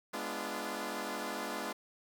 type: chord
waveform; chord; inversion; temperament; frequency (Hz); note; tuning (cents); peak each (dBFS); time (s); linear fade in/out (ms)
10% pulse; G# diminished seventh; none; equal with one note detuned; 207.7 / 246.9 / 293.7 / 343.8; G#3 / B3 / D4 / F4; 0 / 0 / 0 / -27; -34; 0.13-1.73; 10
effects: 10-bit